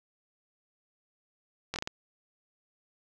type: slowing click train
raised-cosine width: 0.2 ms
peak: -16 dBFS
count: 5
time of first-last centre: 1.74-1.875 s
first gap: 20 ms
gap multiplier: 1.36
effects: none